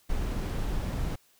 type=noise; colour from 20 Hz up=brown; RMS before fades=-30 dBFS; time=0.09-1.16 s; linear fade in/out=10 ms; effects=white hiss -64 dBFS RMS until 1.39 s